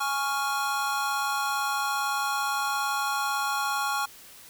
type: chord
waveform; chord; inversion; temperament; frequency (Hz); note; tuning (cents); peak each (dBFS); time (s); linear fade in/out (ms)
square; Db major; second; equal; 830.6 / 1108.7 / 1396.9; Ab5 / Db6 / F6; 0 / 0 / 0; -31; 0-4.06; 10
effects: white hiss -49 dBFS RMS until 4.49 s